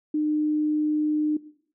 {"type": "tone", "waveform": "sine", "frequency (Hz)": 303.3, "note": "D#4", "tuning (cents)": -44, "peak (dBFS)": -21, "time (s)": [0.14, 1.37], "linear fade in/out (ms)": 5, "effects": ["noise-tail reverb RT60 0.6 s tail -17 dB re dry"]}